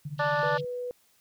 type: tone with tremolo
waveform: sine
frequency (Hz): 146.83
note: D3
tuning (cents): 0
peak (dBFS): -30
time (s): 0.05-0.65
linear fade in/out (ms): 5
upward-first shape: triangle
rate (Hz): 15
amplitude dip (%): 95
type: band-pass noise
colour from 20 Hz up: pink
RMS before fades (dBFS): -45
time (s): 0.18-0.61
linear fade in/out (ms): 10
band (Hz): 2700 to 4700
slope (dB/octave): 48
type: harmonic tone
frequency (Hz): 293.7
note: D4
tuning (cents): 0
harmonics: 2 / 3 / 4 / 5 / 6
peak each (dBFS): -28 / -30 / -31 / -32 / -33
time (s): 0.19-0.58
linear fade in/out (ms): 10
type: tone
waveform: sine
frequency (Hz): 492.7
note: B4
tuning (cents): -4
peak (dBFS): -31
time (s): 0.43-0.91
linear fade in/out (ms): 0
effects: white hiss -65 dBFS RMS until 1.2 s